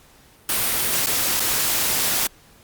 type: noise with dropouts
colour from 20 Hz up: white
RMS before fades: -21 dBFS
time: 0.49-2.27 s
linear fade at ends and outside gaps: 2 ms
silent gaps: 1.061-1.069 / 1.397-1.402 s
effects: pink hiss -52 dBFS RMS until 2.63 s + Opus 48 kbps